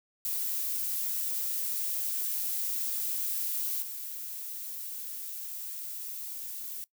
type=noise with level steps; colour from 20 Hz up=violet; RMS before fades=-32 / -39 dBFS; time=0.25-6.84 s; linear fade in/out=0 ms; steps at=3.82 s; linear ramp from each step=5 ms; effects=noise-tail reverb RT60 0.1 s tail -20 dB re dry